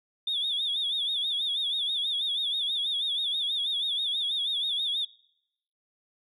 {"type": "tone with vibrato", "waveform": "sine", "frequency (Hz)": 3520, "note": "A7", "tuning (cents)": 0, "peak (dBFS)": -25, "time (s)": [0.27, 5.05], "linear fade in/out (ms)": 5, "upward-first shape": "sine", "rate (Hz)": 6.2, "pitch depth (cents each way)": 110, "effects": ["noise-tail reverb RT60 0.8 s tail -23 dB re dry", "tanh soft clip ceiling -22 dBFS"]}